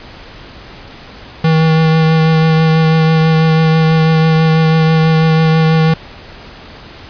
square tone with vibrato, 160 Hz, D#3, 49 cents sharp, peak -8 dBFS, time 1.44-5.94 s, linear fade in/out 5 ms, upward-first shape triangle, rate 6.1 Hz, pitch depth 17 cents each way, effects pink hiss -34 dBFS RMS until 7.09 s + resampled to 11025 Hz

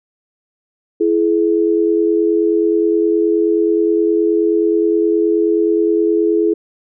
sine tone pair together, 333.8 / 423.3 Hz, E4 / G#4, +22 / +33 cents, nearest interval major third, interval 411 cents, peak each -14 dBFS, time 1-6.54 s, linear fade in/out 10 ms, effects none

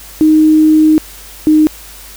sine tone pair in turn, 310.9 / 308.4 Hz, D#4 / D#4, -1 / -15 cents, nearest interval unison, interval 14 cents, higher first, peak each -4 dBFS, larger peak neither, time 0.21-0.98 / 1.47-1.67 s, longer first, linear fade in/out 0 ms, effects added 50 Hz sine -37 dBFS peak until 2.16 s + white hiss -34 dBFS RMS until 2.16 s

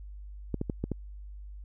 clicks, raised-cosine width 3 ms, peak -17 dBFS, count 5, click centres 0.543 / 0.614 / 0.698 / 0.84 / 0.917 s, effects added 50 Hz sine -41 dBFS peak until 1.64 s

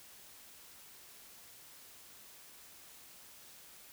silence, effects white hiss -56 dBFS RMS until 3.92 s

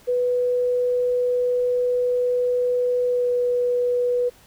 sine tone with pitch glide, 493.9 to 490.2 Hz, B4 to B4, 0 to -13 cents, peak -18 dBFS, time 0.07-4.3 s, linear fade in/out 20 ms, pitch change -13 cents, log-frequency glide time 3.05-3.3 s, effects pink hiss -52 dBFS RMS until 4.46 s

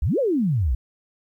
sine exponential two-way sweep, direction up then down, 54.4 to 587.3 to 54.4 Hz, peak -18 dBFS, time 0.02-0.75 s, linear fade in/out 5 ms, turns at 0.19 s, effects 10-bit

